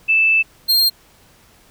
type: tone pair in turn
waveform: sine / 45% pulse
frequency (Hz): 2637 / 4204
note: E7 / C8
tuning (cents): 0 / +7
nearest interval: minor sixth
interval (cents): 807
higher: second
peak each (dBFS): -11 / -11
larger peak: neither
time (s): 0.08-0.43 / 0.68-0.9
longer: first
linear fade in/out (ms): 20
effects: pink hiss -51 dBFS RMS until 1.7 s